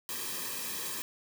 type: noise with comb filter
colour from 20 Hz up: white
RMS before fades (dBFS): -37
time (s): 0.09-1.02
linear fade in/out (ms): 0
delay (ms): 1.4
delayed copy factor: -0.75
effects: none